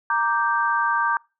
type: chord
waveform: sine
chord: G minor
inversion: first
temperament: equal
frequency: 932.3 / 1174.7 / 1568 Hz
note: Bb5 / D6 / G6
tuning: 0 / 0 / 0 cents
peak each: -23 dBFS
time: 0.1-1.17 s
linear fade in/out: 2 ms
effects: noise-tail reverb RT60 0.3 s tail -26 dB re dry